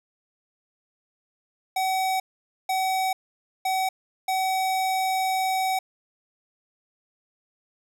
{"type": "tone bursts at uneven times", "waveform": "square", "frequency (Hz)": 757, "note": "F#5", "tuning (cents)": 39, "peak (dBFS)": -23, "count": 4, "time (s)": [[1.76, 2.2], [2.69, 3.13], [3.65, 3.89], [4.28, 5.79]], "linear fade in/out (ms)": 5, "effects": []}